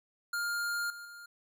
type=tone with level steps; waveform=square; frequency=1407 Hz; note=F6; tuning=12 cents sharp; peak=-32 / -44 / -47 dBFS; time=0.33-1.26 s; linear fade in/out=5 ms; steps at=0.9 / 1.05 s; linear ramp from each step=2 ms; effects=none